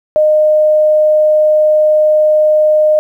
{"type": "tone", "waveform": "sine", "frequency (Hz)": 613, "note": "D#5", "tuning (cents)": -26, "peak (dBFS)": -6, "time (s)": [0.16, 2.99], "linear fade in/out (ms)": 0, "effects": ["8-bit"]}